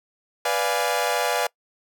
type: chord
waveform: sawtooth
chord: B diminished seventh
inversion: none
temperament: equal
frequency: 493.9 / 587.3 / 698.5 / 830.6 Hz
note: B4 / D5 / F5 / Ab5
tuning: 0 / 0 / 0 / 0 cents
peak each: -23 dBFS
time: 0.45-1.47 s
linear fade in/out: 5 ms
effects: noise-tail reverb RT60 0.1 s tail -24 dB re dry